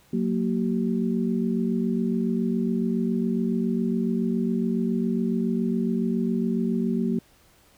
sine tone cluster, 183.9 / 231.1 / 380.5 Hz, F#3 / A#3 / F#4, -10 / -15 / +48 cents, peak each -26 / -24 / -31 dBFS, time 0.13-7.19 s, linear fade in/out 5 ms, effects pink hiss -58 dBFS RMS until 7.77 s

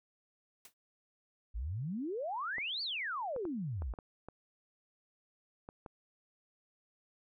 white noise with exponential decay, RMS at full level -49 dBFS, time 0.65-0.74 s, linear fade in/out 2 ms, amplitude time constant 19 ms
sine exponential two-way sweep, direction up then down, 49.17 to 4700 to 49.17 Hz, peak -35 dBFS, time 1.54-3.94 s, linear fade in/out 20 ms, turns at 2.82 s
clicks, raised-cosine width 1 ms, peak -32 dBFS, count 9, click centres 2.583 / 3.363 / 3.453 / 3.821 / 3.938 / 3.988 / 4.286 / 5.689 / 5.862 s
effects none

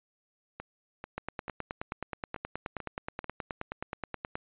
two click trains, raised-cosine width 0.5 ms, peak -19 / -24 dBFS, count 31 / 7, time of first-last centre 1.18-4.355 / 0.6-3.243 s, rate 9.45 / 2.27 Hz, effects resampled to 8000 Hz

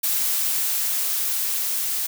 blue noise with level ramp, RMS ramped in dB -22 to -25 dBFS, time 0.03-2.07 s, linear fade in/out 10 ms, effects none

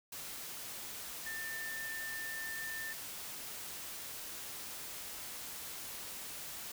sine tone in noise, 1790 Hz, A6, 29 cents sharp, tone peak -40 dBFS, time 1.26-2.93 s, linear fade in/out 5 ms, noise white, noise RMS -45 dBFS, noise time 0.12-6.72 s, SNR +2 dB, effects none

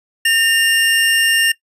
square tone pair together, 1819.5 / 2800 Hz, A#6 / F7, -42 / +4 cents, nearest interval perfect fifth, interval 746 cents, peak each -15 dBFS, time 0.25-1.52 s, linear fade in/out 5 ms, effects noise-tail reverb RT60 0.1 s tail -20 dB re dry + resampled to 32000 Hz

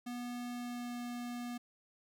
square tone with pitch glide, 243.4 to 241.9 Hz, B3 to B3, -25 to -36 cents, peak -40 dBFS, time 0.06-1.58 s, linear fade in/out 10 ms, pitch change -11 cents, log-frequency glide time 0.5-0.98 s, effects none

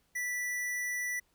square tone, 1968 Hz, B6, 7 cents flat, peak -33 dBFS, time 0.15-1.2 s, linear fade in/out 10 ms, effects pink hiss -72 dBFS RMS until 1.34 s

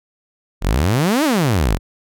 sawtooth exponential two-way sweep, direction up then down, 38.29 to 328.4 to 38.29 Hz, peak -10 dBFS, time 0.61-1.79 s, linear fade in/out 50 ms, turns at 1.24 s, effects none

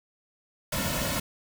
pink noise with comb filter, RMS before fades -29 dBFS, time 0.72-1.2 s, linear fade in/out 5 ms, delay 2.5 ms, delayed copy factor -0.7, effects none

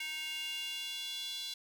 square tone with high-pass filter sweep, 311.1 Hz, D#4, in tune, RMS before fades -40 dBFS, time 0-1.54 s, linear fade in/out 5 ms, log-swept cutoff 2400 to 3700 Hz, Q 4.9, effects none

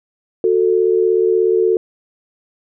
sine tone pair together, 367.2 / 443.9 Hz, F#4 / A4, -13 / +15 cents, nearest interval minor third, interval 328 cents, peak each -14 dBFS, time 0.44-1.77 s, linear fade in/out 2 ms, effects none

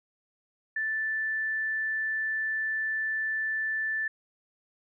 sine tone, 1760 Hz, A6, in tune, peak -27 dBFS, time 0.76-4.08 s, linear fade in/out 5 ms, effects none

